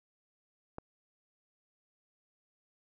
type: click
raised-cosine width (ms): 1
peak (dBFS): -26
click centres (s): 0.784
effects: none